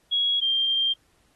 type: tone pair in turn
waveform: sine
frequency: 3322 / 3181 Hz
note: G#7 / G7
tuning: 0 / +25 cents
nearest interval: minor second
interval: 75 cents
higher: first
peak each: -20 dBFS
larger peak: neither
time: 0.11-0.41 / 0.41-0.94 s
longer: second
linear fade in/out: 20 ms
effects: pink hiss -65 dBFS RMS until 1.35 s + AAC 32 kbps